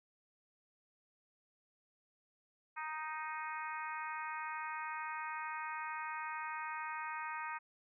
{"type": "harmonic tone", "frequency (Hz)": 311.1, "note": "D#4", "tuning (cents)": 0, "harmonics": [3, 4, 5, 6, 7, 8], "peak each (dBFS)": [-43, -45, -47, -49, -50, -51], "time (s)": [2.76, 7.59], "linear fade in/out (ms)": 20, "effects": []}